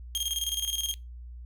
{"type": "tone with tremolo", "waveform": "sawtooth", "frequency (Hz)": 3227, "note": "G7", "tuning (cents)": 50, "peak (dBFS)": -23, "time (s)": [0.15, 0.94], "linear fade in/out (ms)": 0, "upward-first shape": "square", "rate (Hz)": 19, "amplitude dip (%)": 65, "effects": ["noise-tail reverb RT60 0.2 s tail -20 dB re dry", "added 60 Hz sine -40 dBFS peak until 1.45 s"]}